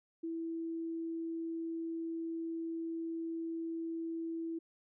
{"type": "tone", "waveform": "sine", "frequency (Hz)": 329.4, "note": "E4", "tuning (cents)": -1, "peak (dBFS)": -36, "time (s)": [0.23, 4.59], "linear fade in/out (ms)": 10, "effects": []}